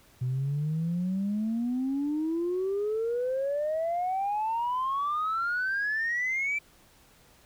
sine exponential sweep, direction up, 123.47 to 2349 Hz, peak -25 dBFS, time 0.21-6.59 s, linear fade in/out 10 ms, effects tanh soft clip ceiling -23 dBFS + pink hiss -59 dBFS RMS until 7.45 s

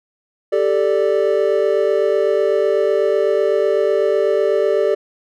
triangle chord, G suspended second, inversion none, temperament equal, 392 / 440 / 587.3 Hz, G4 / A4 / D5, 0 / 0 / 0 cents, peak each -16 dBFS, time 0.52-4.95 s, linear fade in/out 10 ms, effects none

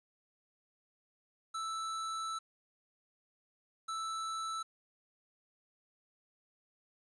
square tone bursts at uneven times, 1318.5 Hz, E6, in tune, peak -37 dBFS, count 2, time 1.54-2.39 / 3.88-4.63 s, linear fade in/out 10 ms, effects resampled to 22050 Hz + 11-bit

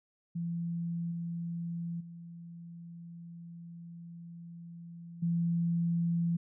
sine tone with level steps, 169.6 Hz, E3, 50 cents sharp, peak -32 / -34 / -44 / -27 dBFS, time 0.35-6.37 s, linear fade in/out 10 ms, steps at 1.11 / 2 / 5.22 s, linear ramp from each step 10 ms, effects none

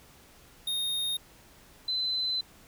square / sine tone pair in turn, 3700 / 4040 Hz, A#7 / B7, -14 / +39 cents, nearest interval major second, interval 153 cents, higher second, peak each -29 / -27 dBFS, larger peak second, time 0.67-1.17 / 1.88-2.41 s, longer second, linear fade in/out 5 ms, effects pink hiss -56 dBFS RMS until 2.67 s

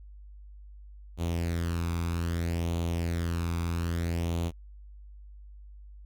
sawtooth tone with flanger, 84.7 Hz, E2, 48 cents sharp, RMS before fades -30 dBFS, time 1.17-4.52 s, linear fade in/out 50 ms, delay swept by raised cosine 0.29 to 0.83 ms, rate 0.62 Hz, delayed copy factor +0.6, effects added 50 Hz sine -45 dBFS peak until 6.05 s

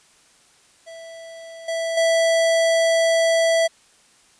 square tone with level steps, 659.3 Hz, E5, in tune, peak -37 / -23 / -16 dBFS, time 0.86-3.68 s, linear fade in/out 20 ms, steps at 1.68 / 1.97 s, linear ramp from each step 5 ms, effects white hiss -55 dBFS RMS until 4.39 s + resampled to 22050 Hz

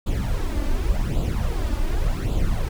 brown noise with flanger, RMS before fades -22 dBFS, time 0.06-2.69 s, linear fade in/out 10 ms, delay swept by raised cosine 0.26 to 3.46 ms, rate 0.88 Hz, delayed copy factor +0.7, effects none

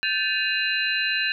sine tone cluster, 1557 / 1745 / 2521 / 2802 / 4026 Hz, G6 / A6 / D#7 / F7 / B7, -12 / -15 / +22 / +5 / +33 cents, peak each -28 dBFS, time 0.03-1.32 s, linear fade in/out 0 ms, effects none

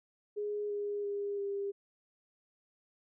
sine tone with pitch steps, 415.3 / 410.1 / 404.9 / 399.8 Hz, G#4 / G#4 / G#4 / G4, 0 / -22 / -44 / +34 cents, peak -33 dBFS, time 0.36-1.72 s, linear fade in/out 20 ms, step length 340 ms, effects none

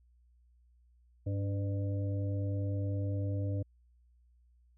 harmonic tone with a mistuned harmonic, 100.3 Hz, G2, 40 cents sharp, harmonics 1 / 3 / 5 / 6, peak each -31 / -41 / -45 / -47 dBFS, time 1.26-3.63 s, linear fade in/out 10 ms, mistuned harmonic 3, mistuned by -58 cents, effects added 60 Hz sine -62 dBFS peak until 4.77 s

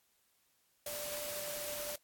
sine tone in noise, 589 Hz, D5, 5 cents sharp, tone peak -43 dBFS, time 0.86-1.96 s, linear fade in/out 5 ms, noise white, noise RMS -42 dBFS, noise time 0.86-1.96 s, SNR -4 dB, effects white hiss -74 dBFS RMS until 2.03 s + AAC 64 kbps

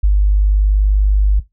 sine tone, 50.3 Hz, G1, 45 cents sharp, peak -8 dBFS, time 0.03-1.4 s, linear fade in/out 10 ms, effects noise-tail reverb RT60 0.2 s tail -18 dB re dry

